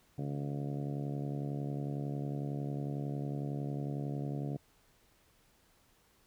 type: harmonic tone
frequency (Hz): 71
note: C#2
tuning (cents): +42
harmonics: 2 / 3 / 4 / 5 / 6 / 7 / 8 / 9 / 10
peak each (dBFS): -36 / -44 / -42 / -49 / -48 / -53 / -52 / -53 / -52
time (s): 0.18-4.57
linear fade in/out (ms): 5
effects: pink hiss -68 dBFS RMS until 6.26 s